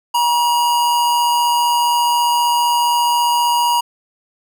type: tone with amplitude modulation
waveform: square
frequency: 956 Hz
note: A#5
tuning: 43 cents sharp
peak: -12 dBFS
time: 0.14-3.81 s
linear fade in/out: 10 ms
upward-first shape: sine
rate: 155 Hz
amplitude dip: 35%
effects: none